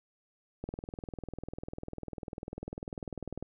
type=click train; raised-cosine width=2 ms; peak=-25 dBFS; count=57; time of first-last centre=0.64-3.426 s; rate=20.1 Hz; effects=none